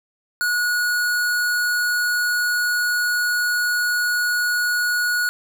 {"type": "tone", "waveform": "square", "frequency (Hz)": 1456, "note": "F#6", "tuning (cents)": -28, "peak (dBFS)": -19, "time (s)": [0.41, 5.29], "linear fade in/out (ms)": 0, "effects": []}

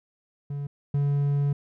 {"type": "tone pair in turn", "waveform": "triangle", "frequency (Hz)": [142.5, 142.5], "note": ["C#3", "C#3"], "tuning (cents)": [48, 48], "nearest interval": "unison", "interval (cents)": 0, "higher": "neither", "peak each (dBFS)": [-27, -19], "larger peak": "second", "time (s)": [[0.5, 0.67], [0.94, 1.53]], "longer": "second", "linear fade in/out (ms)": 5, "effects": []}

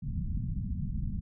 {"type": "low-pass noise", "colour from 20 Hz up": "pink", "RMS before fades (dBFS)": -33, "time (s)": [0.02, 1.21], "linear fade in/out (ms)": 20, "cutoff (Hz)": 220, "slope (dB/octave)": 48, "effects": []}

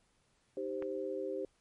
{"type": "chord", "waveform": "sine", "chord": "C minor", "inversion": "first", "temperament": "equal", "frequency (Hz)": [311.1, 392, 523.3], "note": ["Eb4", "G4", "C5"], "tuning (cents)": [0, 0, 0], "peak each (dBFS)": [-43, -38, -39], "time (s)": [0.57, 1.45], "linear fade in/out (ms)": 2}
{"type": "click", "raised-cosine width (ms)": 0.5, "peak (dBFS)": -30, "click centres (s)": 0.824}
{"effects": ["pink hiss -73 dBFS RMS until 1.6 s", "MP3 48 kbps"]}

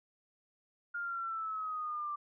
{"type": "exponential sweep", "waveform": "sine", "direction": "down", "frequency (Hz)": [1417, 1174.7], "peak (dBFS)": -35, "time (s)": [0.94, 2.16], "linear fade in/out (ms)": 10, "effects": []}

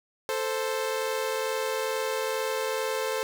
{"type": "tone pair together", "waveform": "sawtooth", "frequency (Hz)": [441, 523.3], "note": ["A4", "C5"], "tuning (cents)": [4, 0], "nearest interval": "minor third", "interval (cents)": 296, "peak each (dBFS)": -26, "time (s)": [0.29, 3.23], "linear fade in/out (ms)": 0, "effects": []}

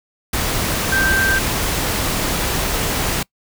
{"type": "tone in noise", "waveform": "sine", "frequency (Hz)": 1568, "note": "G6", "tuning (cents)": 0, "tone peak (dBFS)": -15, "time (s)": [0.92, 1.39], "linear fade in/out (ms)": 5, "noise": "pink", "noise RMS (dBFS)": -20, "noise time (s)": [0.33, 3.23], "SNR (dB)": 2, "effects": ["noise-tail reverb RT60 0.1 s tail -24 dB re dry"]}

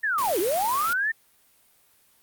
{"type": "linear two-way sweep", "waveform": "sine", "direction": "down then up", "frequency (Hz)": [1839, 324.5, 1839], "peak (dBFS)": -22, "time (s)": [0.03, 1.12], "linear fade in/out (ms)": 10, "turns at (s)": 0.39}
{"type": "noise", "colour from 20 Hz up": "white", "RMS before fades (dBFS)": -32, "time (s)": [0.18, 0.93], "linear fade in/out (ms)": 2}
{"effects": ["white hiss -61 dBFS RMS until 2.22 s", "Opus 32 kbps"]}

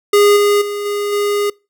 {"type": "tone with level steps", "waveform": "square", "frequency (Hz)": 410, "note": "G#4", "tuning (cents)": -22, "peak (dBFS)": [-8, -11, -21, -18, -15], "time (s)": [0.13, 1.5], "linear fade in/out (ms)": 5, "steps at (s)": [0.36, 0.61, 0.85, 1.12], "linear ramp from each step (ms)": 10, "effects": ["noise-tail reverb RT60 0.3 s tail -26 dB re dry"]}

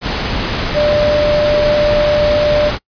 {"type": "tone in noise", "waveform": "sine", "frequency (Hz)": 594, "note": "D5", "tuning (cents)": 20, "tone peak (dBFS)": -10, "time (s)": [0.73, 2.72], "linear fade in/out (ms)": 50, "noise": "pink", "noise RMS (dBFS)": -18, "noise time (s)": [0.01, 2.79], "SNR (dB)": 5, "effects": ["noise-tail reverb RT60 0.1 s tail -25 dB re dry", "resampled to 11025 Hz"]}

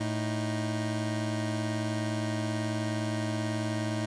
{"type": "tone pair together", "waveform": "25% pulse", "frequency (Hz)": [110, 311.1], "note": ["A2", "D#4"], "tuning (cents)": [0, 0], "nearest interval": "octave + tritone", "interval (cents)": 1800, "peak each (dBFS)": [-27, -30], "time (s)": [0, 4.06], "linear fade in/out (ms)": 10, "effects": ["resampled to 22050 Hz"]}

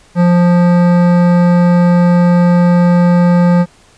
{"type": "tone with hard clipping", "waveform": "sine", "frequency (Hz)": 175.5, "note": "F3", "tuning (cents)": 9, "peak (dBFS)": -8, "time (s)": [0.15, 3.66], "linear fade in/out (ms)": 50, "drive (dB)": 15, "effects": ["pink hiss -46 dBFS RMS until 3.97 s", "resampled to 22050 Hz"]}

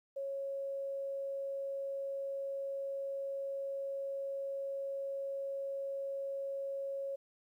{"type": "tone", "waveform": "sine", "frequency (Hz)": 550, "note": "C#5", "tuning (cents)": -14, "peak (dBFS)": -36, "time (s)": [0.16, 7.16], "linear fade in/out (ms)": 10, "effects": ["12-bit"]}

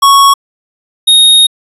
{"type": "tone pair in turn", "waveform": "square", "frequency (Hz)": [1108.7, 3729], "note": ["C#6", "A#7"], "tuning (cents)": [0, 0], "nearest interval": "octave + major sixth", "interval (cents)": 2100, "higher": "second", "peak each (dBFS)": -3, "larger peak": "neither", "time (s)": [[0.02, 0.34], [1.07, 1.47]], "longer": "second", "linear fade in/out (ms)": 10, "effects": ["resampled to 32000 Hz"]}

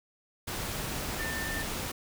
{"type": "tone in noise", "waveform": "sine", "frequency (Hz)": 1792, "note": "A6", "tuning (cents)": 31, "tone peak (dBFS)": -35, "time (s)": [1.19, 1.63], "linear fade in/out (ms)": 10, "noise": "pink", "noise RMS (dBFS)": -35, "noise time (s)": [0.47, 1.92], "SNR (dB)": -3, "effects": []}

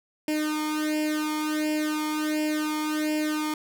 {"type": "tone with flanger", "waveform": "sawtooth", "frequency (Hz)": 305.7, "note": "D#4", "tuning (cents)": -30, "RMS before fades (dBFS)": -27, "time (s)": [0.28, 3.54], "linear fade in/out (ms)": 2, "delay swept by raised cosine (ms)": [0.39, 0.91], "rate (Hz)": 1.4, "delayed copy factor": 0.9, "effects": []}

